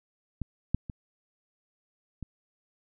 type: clicks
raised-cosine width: 5 ms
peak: -20 / -12 / -24 / -25 dBFS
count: 4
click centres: 0.417 / 0.746 / 0.898 / 2.227 s
effects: none